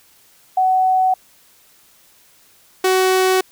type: tone pair in turn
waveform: sine / sawtooth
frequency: 749 / 374.5 Hz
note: F#5 / F#4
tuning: +21 / +21 cents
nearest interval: octave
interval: 1200 cents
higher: first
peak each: -12 / -9 dBFS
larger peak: second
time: 0.57-1.14 / 2.84-3.41 s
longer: neither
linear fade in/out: 5 ms
effects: white hiss -52 dBFS RMS until 3.51 s